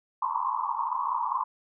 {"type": "band-pass noise", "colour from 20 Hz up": "white", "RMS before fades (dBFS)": -29, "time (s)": [0.22, 1.44], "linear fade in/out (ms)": 5, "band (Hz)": [900, 1100], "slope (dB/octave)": 96, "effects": []}